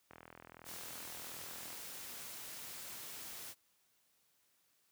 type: click train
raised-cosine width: 0.5 ms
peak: -37 dBFS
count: 68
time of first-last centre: 0.11-1.728 s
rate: 41.4 Hz
type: noise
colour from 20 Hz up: white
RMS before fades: -48 dBFS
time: 0.64-3.55 s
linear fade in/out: 50 ms
effects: white hiss -75 dBFS RMS until 4.91 s + high-pass 60 Hz 12 dB/octave